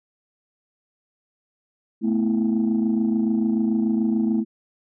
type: chord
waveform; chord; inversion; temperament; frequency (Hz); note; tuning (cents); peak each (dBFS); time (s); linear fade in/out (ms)
sine; A suspended second; none; equal; 220 / 246.9 / 329.6; A3 / B3 / E4; 0 / 0 / 0; -19 / -24 / -24; 2.01-4.45; 50
effects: tanh soft clip ceiling -13 dBFS